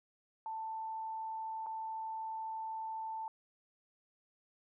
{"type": "tone with dropouts", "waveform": "sine", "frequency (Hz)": 886, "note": "A5", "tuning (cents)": 12, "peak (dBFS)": -38, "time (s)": [0.46, 3.28], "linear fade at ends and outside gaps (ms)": 1, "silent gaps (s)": [1.662, 1.667], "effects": []}